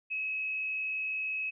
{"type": "tone with frequency modulation", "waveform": "sine", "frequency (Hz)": 2567, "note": "E7", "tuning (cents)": -47, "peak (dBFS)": -31, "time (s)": [0.1, 1.51], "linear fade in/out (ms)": 20, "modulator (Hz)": 71.6, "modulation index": 0.49, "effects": []}